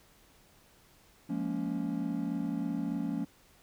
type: chord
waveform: triangle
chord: Bb minor seventh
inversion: second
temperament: just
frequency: 174.81 / 209.8 / 233.1 / 279.7 Hz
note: F3 / Ab3 / Bb3 / Db4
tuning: +2 / +18 / 0 / +16 cents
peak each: -35 / -36 / -35 / -33 dBFS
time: 1.29-3.25 s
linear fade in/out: 10 ms
effects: pink hiss -62 dBFS RMS until 3.62 s